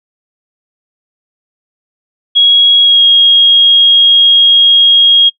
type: tone with pitch glide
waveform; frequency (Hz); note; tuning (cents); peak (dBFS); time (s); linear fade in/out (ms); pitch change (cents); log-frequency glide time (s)
sine; 3313 to 3271; G#7 to G#7; -5 to -27; -3; 2.35-5.3; 20; -22; 2.82-3.03
effects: noise-tail reverb RT60 0.1 s tail -23 dB re dry